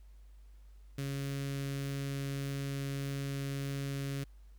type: tone with notch filter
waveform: sawtooth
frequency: 138.59 Hz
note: C#3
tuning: in tune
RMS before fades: -37 dBFS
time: 0.98-4.24 s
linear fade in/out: 5 ms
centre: 860 Hz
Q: 0.76
effects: added 50 Hz sine -52 dBFS peak until 4.58 s + pink hiss -73 dBFS RMS until 4.58 s